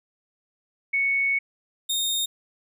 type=tone pair in turn; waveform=sine / sawtooth; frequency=2217 / 3683 Hz; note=C#7 / A#7; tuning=0 / -22 cents; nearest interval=major sixth; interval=878 cents; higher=second; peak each=-20 dBFS; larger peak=neither; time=0.93-1.39 / 1.89-2.26 s; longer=first; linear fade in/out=10 ms; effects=none